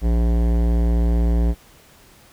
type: tone with hard clipping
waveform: sine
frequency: 57.9 Hz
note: A#1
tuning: 11 cents flat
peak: -17 dBFS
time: 0.01-1.55 s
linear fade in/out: 50 ms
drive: 17 dB
effects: pink hiss -50 dBFS RMS until 2.32 s